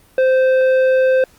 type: tone with tanh clipping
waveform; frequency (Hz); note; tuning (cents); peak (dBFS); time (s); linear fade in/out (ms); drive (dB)
sine; 520; C5; -11; -12; 0.18-1.24; 2; 9
effects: pink hiss -51 dBFS RMS until 1.38 s + Opus 32 kbps